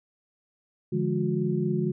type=tone cluster; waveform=sine; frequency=146.1 / 170.2 / 208.1 / 361.9 Hz; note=D3 / F3 / G#3 / F#4; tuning=-9 / -44 / +4 / -38 cents; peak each=-29 dBFS; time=0.92-1.92 s; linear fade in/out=10 ms; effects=none